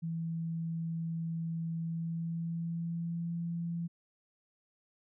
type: tone with pitch glide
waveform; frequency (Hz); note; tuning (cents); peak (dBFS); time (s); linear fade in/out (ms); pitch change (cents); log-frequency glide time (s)
sine; 164.81 to 169.35; E3 to E3; 0 to +47; -33; 0.02-3.88; 20; +47; 1.79-3.34
effects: none